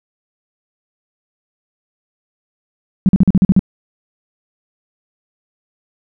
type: tone bursts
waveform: sine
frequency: 190 Hz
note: F#3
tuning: 46 cents sharp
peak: -5 dBFS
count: 8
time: 3.06-3.593 s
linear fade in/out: 0 ms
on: 29 ms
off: 43 ms
effects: none